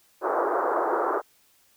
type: band-pass noise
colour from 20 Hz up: pink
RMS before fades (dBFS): -25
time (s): 0.21-1.22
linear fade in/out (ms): 50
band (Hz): 350 to 1400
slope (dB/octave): 48
effects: white hiss -62 dBFS RMS until 1.76 s